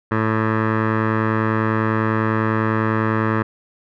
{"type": "tone with low-pass filter", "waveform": "15% pulse", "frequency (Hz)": 110, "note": "A2", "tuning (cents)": 0, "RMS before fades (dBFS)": -19, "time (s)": [0.11, 3.43], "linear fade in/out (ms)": 10, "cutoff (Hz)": 1500, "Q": 4.1, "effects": []}